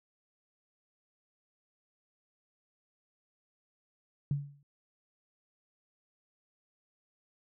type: tone with exponential decay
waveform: sine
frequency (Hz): 142.5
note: C#3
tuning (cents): +48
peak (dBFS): -25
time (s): 4.31-4.63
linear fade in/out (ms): 2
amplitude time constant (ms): 68
effects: none